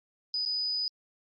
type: tone with dropouts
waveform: sine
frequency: 4978 Hz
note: D#8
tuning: in tune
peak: -28 dBFS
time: 0.34-0.88 s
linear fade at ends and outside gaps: 1 ms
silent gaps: 0.452-0.46 s
effects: Opus 48 kbps